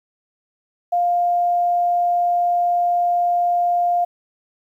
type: tone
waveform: sine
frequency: 702 Hz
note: F5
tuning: 9 cents sharp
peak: -15 dBFS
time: 0.92-4.05 s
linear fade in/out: 10 ms
effects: 9-bit